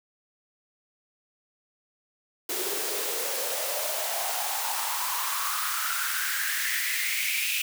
white noise with high-pass filter sweep, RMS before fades -29 dBFS, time 2.49-7.62 s, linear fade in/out 5 ms, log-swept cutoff 360 to 2600 Hz, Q 6, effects none

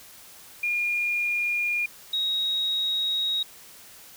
sine tone pair in turn, 2421 / 3787 Hz, D#7 / A#7, -48 / +27 cents, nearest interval minor sixth, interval 775 cents, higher second, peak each -23 dBFS, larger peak neither, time 0.63-1.86 / 2.13-3.43 s, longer second, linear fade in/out 5 ms, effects white hiss -48 dBFS RMS until 4.16 s

